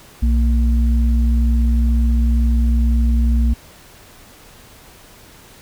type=tone pair together; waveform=sine; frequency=61.05 / 230.5 Hz; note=B1 / A#3; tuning=-19 / -19 cents; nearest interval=octave + major seventh; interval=2300 cents; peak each=-12 / -22 dBFS; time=0.22-3.54 s; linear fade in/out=10 ms; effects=pink hiss -44 dBFS RMS until 5.61 s